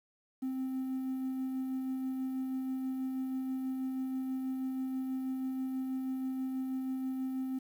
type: tone with tremolo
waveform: triangle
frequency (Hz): 261.6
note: C4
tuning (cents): 0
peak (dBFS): -29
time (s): 0.42-7.59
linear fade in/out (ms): 10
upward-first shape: sine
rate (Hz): 6.2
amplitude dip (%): 30
effects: tanh soft clip ceiling -27 dBFS + 10-bit